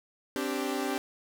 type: chord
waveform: sawtooth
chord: C suspended second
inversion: none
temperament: equal with one note detuned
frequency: 261.6 / 291.5 / 392 Hz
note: C4 / D4 / G4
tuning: 0 / -13 / 0 cents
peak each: -30 dBFS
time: 0.36-0.98 s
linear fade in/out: 0 ms
effects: none